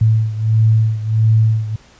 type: beating tone pair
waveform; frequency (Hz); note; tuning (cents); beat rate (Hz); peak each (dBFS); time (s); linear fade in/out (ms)
sine; 110 / 111.5; A2 / A2; 0 / +23; 1.5; -12 / -16; 0.01-1.76; 5
effects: pink hiss -47 dBFS RMS until 1.99 s + resampled to 16000 Hz